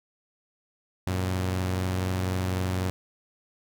sawtooth tone pair together, 92.3 / 116.29 Hz, F#2 / A#2, -4 / -4 cents, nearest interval major third, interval 400 cents, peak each -22 / -32 dBFS, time 1.07-2.9 s, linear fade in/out 0 ms, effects none

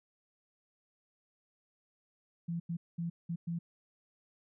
sine tone bursts at uneven times, 169.2 Hz, E3, 45 cents sharp, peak -33 dBFS, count 5, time 2.48-2.6 / 2.69-2.77 / 2.98-3.1 / 3.29-3.36 / 3.47-3.59 s, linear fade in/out 10 ms, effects none

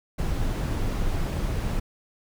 brown noise, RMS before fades -26 dBFS, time 0.18-1.8 s, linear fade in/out 10 ms, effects none

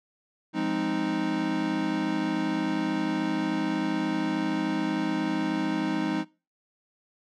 square chord, F minor seventh, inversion none, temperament equal, 174.61 / 207.7 / 261.6 / 311.1 Hz, F3 / Ab3 / C4 / Eb4, 0 / 0 / 0 / 0 cents, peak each -35 / -33 / -33 / -29 dBFS, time 0.53-6.25 s, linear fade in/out 50 ms, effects noise-tail reverb RT60 0.3 s tail -21 dB re dry + low-pass 4000 Hz 12 dB/octave

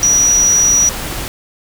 sine tone in noise, 5820 Hz, F#8, 29 cents flat, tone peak -8 dBFS, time 0.03-0.89 s, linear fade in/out 0 ms, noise pink, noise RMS -23 dBFS, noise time 0-1.28 s, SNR +12 dB, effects none

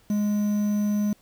triangle tone with quantisation, 207.7 Hz, G#3, in tune, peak -19 dBFS, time 0.1-1.13 s, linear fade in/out 2 ms, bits 7, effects pink hiss -60 dBFS RMS until 1.21 s

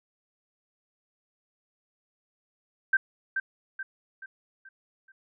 sine tone with echo, 1564 Hz, G6, 4 cents flat, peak -18 dBFS, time 2.93-2.97 s, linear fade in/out 5 ms, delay 430 ms, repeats 5, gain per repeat -7 dB, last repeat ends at 5.12 s, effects none

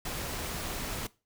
pink noise, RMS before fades -36 dBFS, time 0.05-1.07 s, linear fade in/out 5 ms, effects noise-tail reverb RT60 0.3 s tail -20 dB re dry

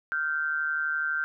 sine tone pair together, 1396.9 / 1548.9 Hz, F6 / G6, 0 / -21 cents, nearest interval major second, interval 179 cents, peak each -29 / -28 dBFS, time 0.12-1.24 s, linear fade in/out 0 ms, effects none

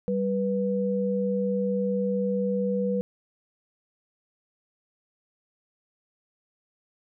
sine tone pair together, 194.5 / 490.1 Hz, G3 / B4, -13 / -13 cents, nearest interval octave + major third, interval 1600 cents, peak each -26 dBFS, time 0.08-3.01 s, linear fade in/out 0 ms, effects none

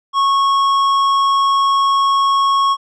triangle tone with tanh clipping, 1100 Hz, C#6, 14 cents flat, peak -13 dBFS, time 0.13-2.77 s, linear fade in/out 50 ms, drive 14 dB, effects none

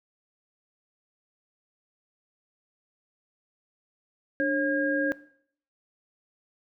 sine tone cluster, 294.3 / 544 / 1625 Hz, D4 / C#5 / G#6, +4 / -33 / -38 cents, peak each -27 dBFS, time 4.4-5.12 s, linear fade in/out 0 ms, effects noise-tail reverb RT60 0.6 s tail -19 dB re dry

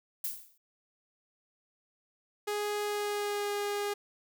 violet noise with exponential decay, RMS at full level -31 dBFS, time 0.24-0.58 s, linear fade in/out 5 ms, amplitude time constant 73 ms
sawtooth tone with pitch glide, 415.3 to 409.3 Hz, G#4 to G#4, 0 to -25 cents, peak -27 dBFS, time 2.47-3.94 s, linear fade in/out 10 ms, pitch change -25 cents, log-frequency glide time 2.83-3.51 s
effects none

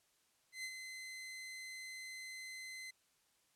sawtooth tone with ADSR envelope, 2053 Hz, C7, 33 cents flat, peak -37 dBFS, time 0.52-2.91 s, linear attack 120 ms, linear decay 62 ms, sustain -6 dB, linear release 10 ms, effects white hiss -75 dBFS RMS until 3.55 s + low-pass 11000 Hz 12 dB/octave

